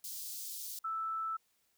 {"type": "high-pass noise", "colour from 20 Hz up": "white", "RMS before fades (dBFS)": -43, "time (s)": [0.04, 0.79], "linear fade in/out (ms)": 2, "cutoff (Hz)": 4100, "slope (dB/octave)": 24}
{"type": "tone", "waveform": "sine", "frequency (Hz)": 1318.5, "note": "E6", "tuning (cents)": 0, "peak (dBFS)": -34, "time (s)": [0.84, 1.37], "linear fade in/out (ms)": 10}
{"effects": ["white hiss -75 dBFS RMS until 1.77 s"]}